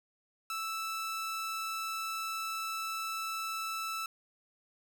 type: tone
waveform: sawtooth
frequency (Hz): 1318.5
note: E6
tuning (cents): 0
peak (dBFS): -31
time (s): 0.5-4.06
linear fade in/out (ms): 2
effects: none